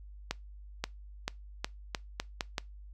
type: accelerating click train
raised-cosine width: 0.2 ms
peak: -14 dBFS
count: 8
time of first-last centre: 0.31-2.582 s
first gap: 530 ms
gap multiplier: 0.83
effects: noise-tail reverb RT60 0.2 s tail -23 dB re dry + added 50 Hz sine -46 dBFS peak until 2.93 s